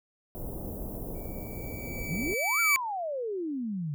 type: band-stop noise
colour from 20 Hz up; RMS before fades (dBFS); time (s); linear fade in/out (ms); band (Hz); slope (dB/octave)
pink; -37; 0.35-2.34; 0; 660 to 14000; 24
type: tone with exponential growth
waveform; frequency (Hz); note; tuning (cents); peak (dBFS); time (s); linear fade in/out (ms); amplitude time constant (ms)
45% pulse; 2300; D7; -37; -20; 1.15-2.76; 0; 350
type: exponential two-way sweep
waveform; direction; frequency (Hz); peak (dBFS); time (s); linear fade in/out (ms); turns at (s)
sine; up then down; 140.1 to 1416 to 140.1; -30; 2.09-3.94; 0; 2.6
effects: none